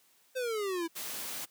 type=exponential sweep; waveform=square; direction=down; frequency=525 to 324.3 Hz; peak=-32 dBFS; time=0.35-0.88 s; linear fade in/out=20 ms
type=noise; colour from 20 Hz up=white; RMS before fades=-39 dBFS; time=0.95-1.46 s; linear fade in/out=20 ms
effects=white hiss -66 dBFS RMS until 1.5 s + high-pass 150 Hz 12 dB/octave